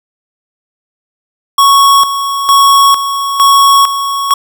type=tone with tremolo; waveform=square; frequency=1108.7 Hz; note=C#6; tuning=in tune; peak=-4 dBFS; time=1.58-4.34 s; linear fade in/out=5 ms; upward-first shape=square; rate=1.1 Hz; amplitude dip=65%; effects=7-bit